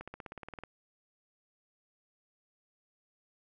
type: accelerating click train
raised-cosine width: 0.5 ms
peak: -28 dBFS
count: 12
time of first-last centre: 0.01-0.636 s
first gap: 66 ms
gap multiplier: 0.97
effects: none